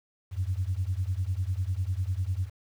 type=beating tone pair; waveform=sine; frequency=88 / 98 Hz; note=F2 / G2; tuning=+14 / 0 cents; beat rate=10 Hz; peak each=-29 dBFS; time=0.31-2.5 s; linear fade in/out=50 ms; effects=tanh soft clip ceiling -19 dBFS + 9-bit